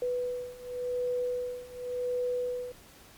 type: beating tone pair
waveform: sine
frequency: 493.9 / 494.8 Hz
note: B4 / B4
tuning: 0 / +3 cents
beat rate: 0.9 Hz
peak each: -34 / -32 dBFS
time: 0.02-2.72 s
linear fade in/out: 2 ms
effects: pink hiss -54 dBFS RMS until 3.17 s + MP3 96 kbps